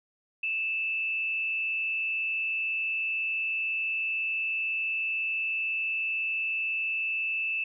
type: tone with frequency modulation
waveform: sine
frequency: 2638 Hz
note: E7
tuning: 1 cent sharp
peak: -27 dBFS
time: 0.43-7.64 s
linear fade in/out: 5 ms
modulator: 154 Hz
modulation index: 0.34
effects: none